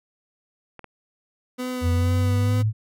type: clicks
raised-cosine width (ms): 0.5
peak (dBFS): -25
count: 2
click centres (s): 0.793 / 0.843
type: tone with vibrato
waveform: 30% pulse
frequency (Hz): 250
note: B3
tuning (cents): +21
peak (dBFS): -24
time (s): 1.58-2.63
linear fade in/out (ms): 20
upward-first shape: sine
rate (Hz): 2.2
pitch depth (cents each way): 20
type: exponential sweep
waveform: sine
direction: up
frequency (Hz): 85.3 to 110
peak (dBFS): -18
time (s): 1.81-2.73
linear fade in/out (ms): 50
effects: none